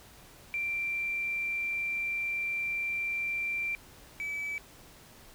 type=tone pair in turn; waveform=triangle; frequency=2357 / 2299 Hz; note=D7 / D7; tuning=+6 / -37 cents; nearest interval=unison; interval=43 cents; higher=first; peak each=-26 / -30 dBFS; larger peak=first; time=0.54-3.75 / 4.2-4.58 s; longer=first; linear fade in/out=0 ms; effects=tanh soft clip ceiling -28 dBFS + pink hiss -54 dBFS RMS until 5.34 s